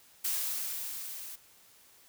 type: noise with level ramp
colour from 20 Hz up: blue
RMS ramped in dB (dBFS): -31 to -44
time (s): 0.24-1.36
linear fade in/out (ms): 10
effects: white hiss -60 dBFS RMS until 2.08 s